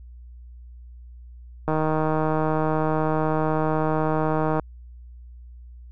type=click train; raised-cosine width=1 ms; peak=-10 dBFS; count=456; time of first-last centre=1.68-4.597 s; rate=156 Hz; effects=added 60 Hz sine -40 dBFS peak until 5.91 s